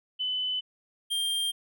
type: tone pair in turn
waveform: sine / square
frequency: 3013 / 3192 Hz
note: F#7 / G7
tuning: +31 / +31 cents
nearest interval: minor second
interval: 100 cents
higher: second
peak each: -27 dBFS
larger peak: neither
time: 0.19-0.61 / 1.1-1.52 s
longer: neither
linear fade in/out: 20 ms
effects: none